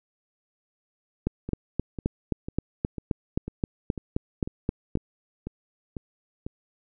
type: two click trains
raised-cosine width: 3 ms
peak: -11 / -20 dBFS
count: 15 / 11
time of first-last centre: 1.27-4.954 / 1.49-6.465 s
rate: 3.8 / 2.01 Hz
effects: none